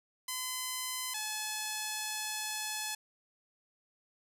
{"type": "tone pair in turn", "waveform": "5% pulse", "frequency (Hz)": [1020, 857.7], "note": ["C6", "A5"], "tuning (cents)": [-44, -44], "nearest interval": "minor third", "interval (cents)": 300, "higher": "first", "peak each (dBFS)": -23, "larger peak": "neither", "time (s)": [[0.28, 1.14], [1.14, 2.95]], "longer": "second", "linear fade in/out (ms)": 5, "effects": []}